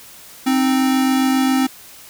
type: tone pair together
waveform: square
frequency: 262.2 / 309.5 Hz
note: C4 / D#4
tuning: +4 / -9 cents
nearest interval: minor third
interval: 287 cents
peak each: -15 / -24 dBFS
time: 0.46-1.67 s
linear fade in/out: 10 ms
effects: white hiss -41 dBFS RMS until 2.09 s